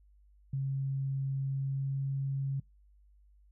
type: tone with pitch glide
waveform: sine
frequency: 135.9 to 136.77 Hz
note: C#3 to C#3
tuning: -34 to -23 cents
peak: -30 dBFS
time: 0.53-2.6 s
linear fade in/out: 5 ms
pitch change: +11 cents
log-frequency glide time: 1.48-2.04 s
effects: noise-tail reverb RT60 0.2 s tail -25 dB re dry + added 50 Hz sine -59 dBFS peak until 3.51 s